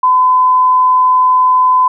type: tone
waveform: sine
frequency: 1014 Hz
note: B5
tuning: 45 cents sharp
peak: -6 dBFS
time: 0.03-1.88 s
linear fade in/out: 5 ms
effects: none